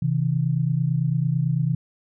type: tone pair together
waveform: sine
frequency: 131.6 / 160.6 Hz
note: C3 / E3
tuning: +10 / -45 cents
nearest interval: minor third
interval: 345 cents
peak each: -22 dBFS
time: 0.02-1.75 s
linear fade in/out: 5 ms
effects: none